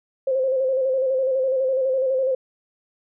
sine tone with vibrato, 525 Hz, C5, 6 cents sharp, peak -18 dBFS, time 0.27-2.35 s, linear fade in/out 5 ms, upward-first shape square, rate 12 Hz, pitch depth 38 cents each way, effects none

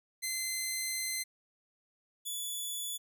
10% pulse tone pair in turn, 2063 / 3442 Hz, C7 / A7, -25 / -39 cents, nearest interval major sixth, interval 886 cents, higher second, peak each -24 / -28 dBFS, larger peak first, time 0.22-1.24 / 2.25-2.98 s, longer first, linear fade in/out 20 ms, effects none

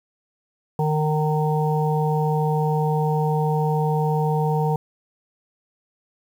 harmonic tone, 153.3 Hz, D#3, 25 cents flat, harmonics 1 / 3 / 5 / 6, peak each -20 / -25 / -27 / -28 dBFS, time 0.79-4.76 s, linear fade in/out 2 ms, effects 8-bit

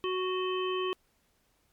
harmonic tone with a mistuned harmonic, 370 Hz, F#4, in tune, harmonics 1 / 3 / 5 / 7 / 8, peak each -30 / -35 / -47 / -41 / -39 dBFS, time 0.04-0.93 s, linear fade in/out 0 ms, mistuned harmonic 8, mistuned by +67 cents, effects pink hiss -71 dBFS RMS until 1.72 s + MP3 96 kbps

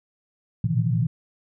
sine tone cluster, 112.5 / 118.6 / 126.3 / 157 / 169.5 Hz, A2 / A#2 / B2 / D#3 / E3, +39 / +30 / +39 / +16 / +49 cents, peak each -26 dBFS, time 0.64-1.07 s, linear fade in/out 5 ms, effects none

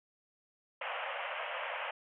pink band-pass noise, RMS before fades -39 dBFS, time 0.81-1.91 s, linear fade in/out 5 ms, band 510 to 3100 Hz, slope 96 dB/octave, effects none

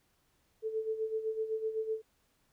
sine tone with tremolo, 440 Hz, A4, in tune, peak -29 dBFS, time 0.62-2.02 s, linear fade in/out 50 ms, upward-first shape sine, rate 7.9 Hz, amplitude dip 70%, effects pink hiss -73 dBFS RMS until 2.52 s

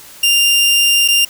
sawtooth tone with dropouts, 2794 Hz, F7, in tune, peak -6 dBFS, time 0.23-1.25 s, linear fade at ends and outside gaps 5 ms, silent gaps 1.079-1.084 s, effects white hiss -38 dBFS RMS until 1.29 s

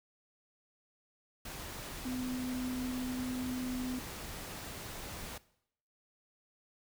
sine tone in noise, 252.9 Hz, B3, 41 cents sharp, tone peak -35 dBFS, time 2.05-3.99 s, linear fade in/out 5 ms, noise pink, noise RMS -44 dBFS, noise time 1.45-5.38 s, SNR +6 dB, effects noise-tail reverb RT60 0.7 s tail -19 dB re dry

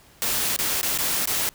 white noise with dropouts, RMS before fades -24 dBFS, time 0.22-1.49 s, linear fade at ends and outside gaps 0 ms, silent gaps 0.563-0.589 / 0.813-0.83 / 0.976-0.987 / 1.256-1.274 s, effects pink hiss -53 dBFS RMS until 1.54 s

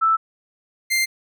sine / sawtooth tone pair in turn, 1320 / 2095 Hz, E6 / C7, +2 / +2 cents, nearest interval minor sixth, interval 800 cents, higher second, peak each -14 dBFS, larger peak neither, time 0.01-0.17 / 0.9-1.06 s, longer neither, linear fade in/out 20 ms, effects none

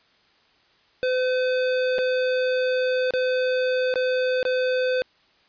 square tone with dropouts, 509 Hz, C5, 48 cents flat, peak -21 dBFS, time 1.03-5.02 s, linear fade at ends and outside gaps 0 ms, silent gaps 1.983-1.988 / 3.107-3.137 / 3.94-3.957 / 4.429-4.452 s, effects white hiss -60 dBFS RMS until 5.48 s + resampled to 11025 Hz

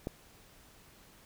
click, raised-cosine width 2 ms, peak -21 dBFS, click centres 0.071 s, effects pink hiss -59 dBFS RMS until 1.25 s

